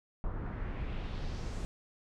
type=noise with low-pass filter sweep; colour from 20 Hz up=brown; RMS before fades=-37 dBFS; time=0.24-1.65 s; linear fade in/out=0 ms; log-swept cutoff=1100 to 8200 Hz; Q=1.8; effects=none